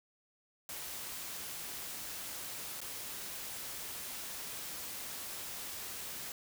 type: noise with dropouts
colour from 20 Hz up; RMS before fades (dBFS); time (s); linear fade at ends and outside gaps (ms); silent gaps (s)
white; -43; 0.69-6.32; 1; 2.805-2.815
effects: none